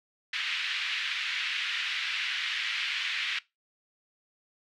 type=band-pass noise; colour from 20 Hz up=white; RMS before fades=-32 dBFS; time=0.33-3.39 s; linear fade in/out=5 ms; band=1700 to 3300 Hz; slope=24 dB/octave; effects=noise-tail reverb RT60 0.2 s tail -20 dB re dry